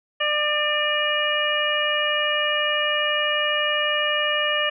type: harmonic tone with a mistuned harmonic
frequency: 598 Hz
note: D5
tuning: 31 cents sharp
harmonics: 1 / 2 / 3 / 4 / 5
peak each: -26 / -28 / -25 / -29 / -24 dBFS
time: 0.2-4.7 s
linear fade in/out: 10 ms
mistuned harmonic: 5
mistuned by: -59 cents
effects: none